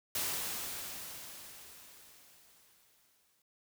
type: noise with exponential decay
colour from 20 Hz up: white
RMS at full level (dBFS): -34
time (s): 0.15-3.42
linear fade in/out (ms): 2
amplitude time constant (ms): 710
effects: none